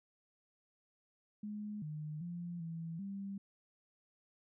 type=tone with pitch steps; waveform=sine; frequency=209.4 / 152.3 / 173.3 / 164.8 / 197.2 Hz; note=G#3 / D#3 / F3 / E3 / G3; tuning=+15 / -37 / -13 / 0 / +11 cents; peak=-40 dBFS; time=1.43-3.38 s; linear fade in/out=5 ms; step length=390 ms; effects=none